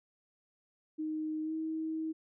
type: tone with pitch glide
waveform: sine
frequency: 311.1 to 318.2 Hz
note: D#4 to D#4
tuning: 0 to +39 cents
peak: -33 dBFS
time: 0.98-2.13 s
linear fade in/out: 20 ms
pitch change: +39 cents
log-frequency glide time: 1.43-1.53 s
effects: none